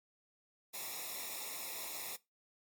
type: noise with comb filter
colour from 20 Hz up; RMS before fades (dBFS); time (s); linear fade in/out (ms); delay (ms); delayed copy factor
white; -43; 0.73-2.17; 20; 0.65; -1
effects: noise-tail reverb RT60 0.2 s tail -19 dB re dry + MP3 96 kbps